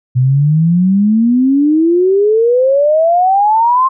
sine exponential sweep, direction up, 123.47 to 1071 Hz, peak -7 dBFS, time 0.15-3.89 s, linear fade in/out 20 ms, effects none

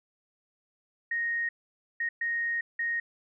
sine tone bursts at uneven times, 1864.7 Hz, A#6, in tune, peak -27 dBFS, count 4, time 1.11-1.49 / 2-2.09 / 2.21-2.61 / 2.79-3 s, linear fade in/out 5 ms, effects none

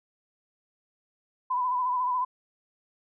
sine tone with vibrato, 1000 Hz, B5, 21 cents sharp, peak -24 dBFS, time 1.5-2.25 s, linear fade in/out 10 ms, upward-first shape sine, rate 14 Hz, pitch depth 41 cents each way, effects none

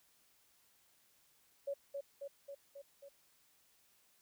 sine tone with echo, 560 Hz, C#5, 18 cents sharp, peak -36 dBFS, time 1.67-1.74 s, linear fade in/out 10 ms, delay 270 ms, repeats 5, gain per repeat -3 dB, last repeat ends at 3.09 s, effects white hiss -71 dBFS RMS until 4.21 s

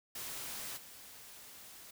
white noise with level steps, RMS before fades -43 / -53 dBFS, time 0.15-1.91 s, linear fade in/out 5 ms, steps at 0.76 s, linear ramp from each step 20 ms, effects none

